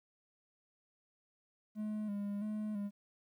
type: tone with vibrato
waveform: triangle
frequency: 207.9 Hz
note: G#3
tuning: 2 cents sharp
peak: -34 dBFS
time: 1.75-2.91 s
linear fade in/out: 50 ms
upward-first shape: square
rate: 1.5 Hz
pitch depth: 42 cents each way
effects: 12-bit